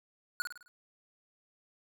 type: tone with echo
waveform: square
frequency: 1457 Hz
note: F#6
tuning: 27 cents flat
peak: -30 dBFS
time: 0.4-0.42 s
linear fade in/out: 0 ms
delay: 52 ms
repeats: 5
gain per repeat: -6 dB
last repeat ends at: 0.68 s
effects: none